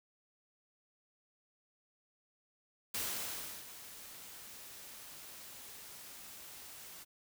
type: noise with ADSR envelope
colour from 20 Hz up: white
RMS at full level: -37 dBFS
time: 2.94-7.05 s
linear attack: 6 ms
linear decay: 700 ms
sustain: -14 dB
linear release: 28 ms
effects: none